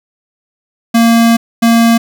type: tone pair in turn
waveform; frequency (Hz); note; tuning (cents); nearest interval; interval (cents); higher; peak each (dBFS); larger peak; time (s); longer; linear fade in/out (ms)
square; 230.8 / 230.8; A#3 / A#3; -17 / -17; unison; 0; neither; -6; neither; 0.94-1.37 / 1.62-1.98; first; 10
effects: none